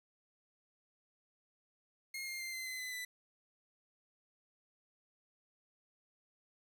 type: tone with pitch steps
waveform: sawtooth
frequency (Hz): 2143 / 2117 / 2092 / 2066 / 2042 / 2017 / 1992.6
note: C7 / C7 / C7 / C7 / C7 / B6 / B6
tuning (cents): +41 / +20 / -1 / -22 / -43 / +36 / +15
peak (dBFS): -37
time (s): 2.14-3.05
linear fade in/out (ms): 5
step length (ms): 130
effects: 11-bit